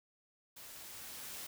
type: noise with level ramp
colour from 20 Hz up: white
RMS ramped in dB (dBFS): -52 to -45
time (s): 0.56-1.47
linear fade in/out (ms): 10
effects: none